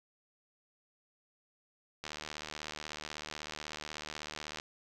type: click train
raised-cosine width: 0.2 ms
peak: -23 dBFS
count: 196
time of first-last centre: 2.04-4.599 s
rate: 76.2 Hz
effects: none